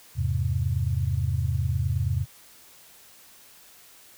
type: chord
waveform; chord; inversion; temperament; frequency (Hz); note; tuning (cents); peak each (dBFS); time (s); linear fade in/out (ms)
sine; E augmented; none; equal with one note detuned; 82.41 / 101.69 / 130.81; E2 / G#2 / B#2; 0 / -36 / 0; -27; 0.15-2.26; 50
effects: white hiss -52 dBFS RMS until 4.17 s